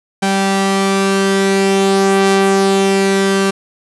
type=tone pair together; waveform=sawtooth; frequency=194.97 / 389.7 Hz; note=G3 / G4; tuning=-9 / -10 cents; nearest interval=octave; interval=1199 cents; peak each=-10 dBFS; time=0.22-3.51 s; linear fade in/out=10 ms; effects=resampled to 24000 Hz + 7-bit